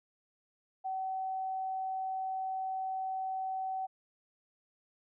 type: tone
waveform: sine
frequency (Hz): 760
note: F#5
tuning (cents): +46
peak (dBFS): -33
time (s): 0.84-3.87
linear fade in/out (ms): 20
effects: none